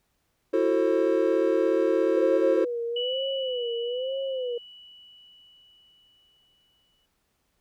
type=chord; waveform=triangle; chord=F# half-diminished seventh; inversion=third; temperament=just; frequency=333 / 370 / 444 / 532.8 Hz; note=E4 / F#4 / A4 / C5; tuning=+18 / 0 / +16 / +31 cents; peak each=-24 / -24 / -24 / -24 dBFS; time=0.53-2.65 s; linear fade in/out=10 ms
type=tone with vibrato; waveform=sine; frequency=503 Hz; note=B4; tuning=32 cents sharp; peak=-27 dBFS; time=2.16-4.58 s; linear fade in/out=5 ms; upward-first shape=sine; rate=1.1 Hz; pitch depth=130 cents each way
type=tone with exponential decay; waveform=sine; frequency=2951 Hz; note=F#7; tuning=5 cents flat; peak=-28 dBFS; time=2.96-7.06 s; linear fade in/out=5 ms; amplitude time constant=890 ms
effects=pink hiss -73 dBFS RMS until 7.6 s